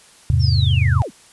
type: chord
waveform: sine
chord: E augmented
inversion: none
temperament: equal with one note detuned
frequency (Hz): 82.88 / 103.83 / 130.81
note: E2 / G#2 / B#2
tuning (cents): +10 / 0 / 0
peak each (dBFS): -17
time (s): 0.3-1.02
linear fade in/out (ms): 0
type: linear sweep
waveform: sine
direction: down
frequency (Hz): 5588 to 115.7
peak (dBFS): -24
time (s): 0.39-1.11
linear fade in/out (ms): 50
effects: white hiss -48 dBFS RMS until 1.32 s + resampled to 24000 Hz